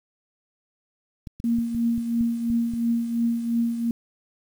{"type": "clicks", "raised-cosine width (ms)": 5, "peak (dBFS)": -23, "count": 8, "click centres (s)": [1.272, 1.401, 1.586, 1.748, 1.979, 2.209, 2.502, 2.737]}
{"type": "tone with tremolo", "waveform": "sine", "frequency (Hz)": 233.1, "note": "A#3", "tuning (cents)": 0, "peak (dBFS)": -18, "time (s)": [1.44, 3.91], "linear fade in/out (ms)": 2, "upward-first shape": "triangle", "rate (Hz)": 2.9, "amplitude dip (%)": 65}
{"effects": ["8-bit"]}